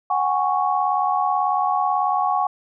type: chord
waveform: sine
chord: F# suspended second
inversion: none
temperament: equal with one note detuned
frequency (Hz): 740 / 818.2 / 1108.7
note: F#5 / G#5 / C#6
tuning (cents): 0 / -26 / 0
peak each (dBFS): -22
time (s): 0.1-2.47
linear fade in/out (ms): 5
effects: none